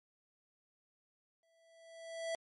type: tone with exponential growth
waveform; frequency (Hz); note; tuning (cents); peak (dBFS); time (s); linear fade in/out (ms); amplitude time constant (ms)
square; 659.3; E5; 0; -35; 1.43-2.35; 1; 200
effects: MP3 48 kbps